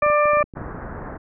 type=harmonic tone; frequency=593 Hz; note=D5; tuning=17 cents sharp; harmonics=1 / 2 / 3 / 4; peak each=-17 / -18 / -28 / -26 dBFS; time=0.02-0.43 s; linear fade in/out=5 ms
type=clicks; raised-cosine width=3 ms; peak=-24 dBFS; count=11; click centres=0.027 / 0.064 / 0.101 / 0.256 / 0.334 / 0.371 / 0.408 / 0.44 / 0.538 / 0.571 / 0.617 s
type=low-pass noise; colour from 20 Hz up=pink; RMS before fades=-33 dBFS; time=0.55-1.18 s; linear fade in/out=20 ms; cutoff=1700 Hz; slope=48 dB/octave
effects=none